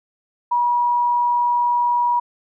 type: tone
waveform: sine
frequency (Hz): 964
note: B5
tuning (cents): -42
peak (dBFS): -15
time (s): 0.51-2.2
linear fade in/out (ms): 10
effects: none